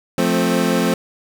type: chord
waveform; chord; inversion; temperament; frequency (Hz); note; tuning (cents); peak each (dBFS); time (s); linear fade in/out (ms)
25% pulse; F major; none; equal with one note detuned; 176.24 / 220 / 261.6; F3 / A3 / C4; +16 / 0 / 0; -16; 0.18-0.94; 2
effects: none